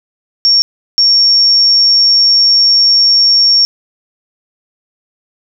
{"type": "tone bursts at uneven times", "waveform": "sine", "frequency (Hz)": 5510, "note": "F8", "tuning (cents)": -24, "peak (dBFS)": -5, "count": 2, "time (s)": [[0.45, 0.62], [0.98, 3.65]], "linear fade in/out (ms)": 0, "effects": []}